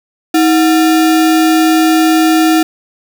sine tone with sample-and-hold, 318.8 Hz, D#4, 42 cents sharp, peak -6 dBFS, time 0.34-2.63 s, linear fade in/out 5 ms, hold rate 1050 Hz, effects none

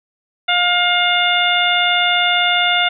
harmonic tone, 709 Hz, F5, 26 cents sharp, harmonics 1 / 2 / 3 / 4 / 5, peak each -19 / -19 / -19 / -19 / -19 dBFS, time 0.48-2.89 s, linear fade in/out 10 ms, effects none

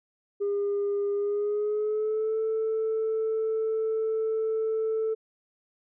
sine tone with pitch glide, 404.9 to 441.5 Hz, G#4 to A4, -44 to +6 cents, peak -23 dBFS, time 0.4-5.15 s, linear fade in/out 20 ms, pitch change +150 cents, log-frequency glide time 1.13-2.39 s, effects tanh soft clip ceiling -22 dBFS

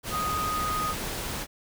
sine tone in noise, 1244.5 Hz, D#6, in tune, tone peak -27 dBFS, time 0.1-0.95 s, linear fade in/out 50 ms, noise pink, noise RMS -33 dBFS, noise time 0.03-1.47 s, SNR +3 dB, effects none

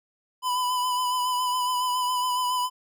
square tone with vibrato, 999 Hz, B5, 20 cents sharp, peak -24 dBFS, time 0.42-2.7 s, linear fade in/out 50 ms, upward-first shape sine, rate 7.2 Hz, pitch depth 27 cents each way, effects none

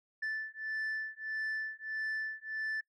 sine beating tone pair, 1755 / 1756.6 Hz, A6 / A6, -5 / -3 cents, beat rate 1.6 Hz, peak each -36 / -36 dBFS, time 0.22-2.81 s, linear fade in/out 10 ms, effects noise-tail reverb RT60 0.1 s tail -24 dB re dry + tanh soft clip ceiling -32 dBFS

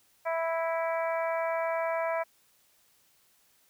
harmonic tone, 329.1 Hz, E4, 3 cents flat, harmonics 2 / 3 / 4 / 5 / 6 / 7, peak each -29 / -34 / -39 / -41 / -42 / -41 dBFS, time 0.25-2.24 s, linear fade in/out 20 ms, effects white hiss -66 dBFS RMS until 3.69 s

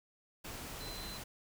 sine tone in noise, 4057 Hz, B7, 46 cents sharp, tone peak -47 dBFS, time 0.8-1.18 s, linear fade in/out 10 ms, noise pink, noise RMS -45 dBFS, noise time 0.44-1.24 s, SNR -5 dB, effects none

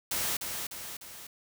white noise with echo, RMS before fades -31 dBFS, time 0.11-0.37 s, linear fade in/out 5 ms, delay 300 ms, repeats 3, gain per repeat -5 dB, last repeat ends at 1.27 s, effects none

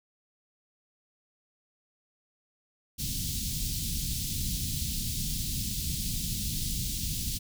pink band-stop noise, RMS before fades -32 dBFS, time 2.98-7.39 s, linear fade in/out 20 ms, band 210 to 3600 Hz, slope 24 dB/octave, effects none

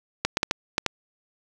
clicks, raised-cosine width 0.2 ms, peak -4 dBFS, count 6, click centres 0.25 / 0.371 / 0.431 / 0.511 / 0.781 / 0.863 s, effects none

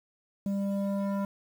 square tone with low-pass filter sweep, 198.4 Hz, G3, 21 cents sharp, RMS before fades -30 dBFS, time 0.46-1.25 s, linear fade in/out 2 ms, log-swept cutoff 400 to 1100 Hz, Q 1.5, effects 9-bit

